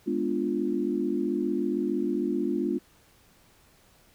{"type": "chord", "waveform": "sine", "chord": "G# diminished seventh", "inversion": "none", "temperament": "equal", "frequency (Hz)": [207.7, 246.9, 293.7, 349.2], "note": ["G#3", "B3", "D4", "F4"], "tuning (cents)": [0, 0, 0, 0], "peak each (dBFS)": [-32, -31, -30, -29], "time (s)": [0.06, 2.79], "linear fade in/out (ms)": 20, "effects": ["pink hiss -60 dBFS RMS until 4.14 s"]}